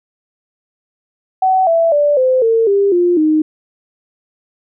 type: tone with pitch steps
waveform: sine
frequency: 754 / 664 / 584.8 / 515 / 453.5 / 399.4 / 351.8 / 309.8 Hz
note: F#5 / E5 / D5 / C5 / A#4 / G4 / F4 / D#4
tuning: +32 / +12 / -7 / -28 / -48 / +32 / +13 / -7 cents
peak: -9 dBFS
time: 1.42-3.42 s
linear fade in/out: 5 ms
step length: 250 ms
effects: none